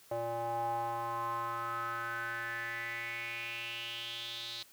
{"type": "tone with band-pass filter sweep", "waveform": "square", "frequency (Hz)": 116.54, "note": "A#2", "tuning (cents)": 0, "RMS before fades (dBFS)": -38, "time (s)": [0.11, 4.63], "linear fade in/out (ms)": 5, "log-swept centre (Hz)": [650, 4000], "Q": 5.9, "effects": ["white hiss -60 dBFS RMS until 4.72 s", "high-pass 60 Hz 12 dB/octave"]}